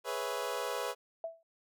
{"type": "chord", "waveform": "25% pulse", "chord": "C# minor seventh", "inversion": "second", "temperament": "equal", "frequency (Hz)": [415.3, 493.9, 554.4, 659.3], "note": ["G#4", "B4", "C#5", "E5"], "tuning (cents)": [0, 0, 0, 0], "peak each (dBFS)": [-37, -34, -36, -38], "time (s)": [0.04, 0.95], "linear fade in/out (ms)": 50}
{"type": "tone with exponential decay", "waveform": "sine", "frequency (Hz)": 659.3, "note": "E5", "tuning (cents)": 0, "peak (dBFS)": -32, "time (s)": [1.24, 1.43], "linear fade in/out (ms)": 2, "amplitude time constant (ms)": 41}
{"effects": []}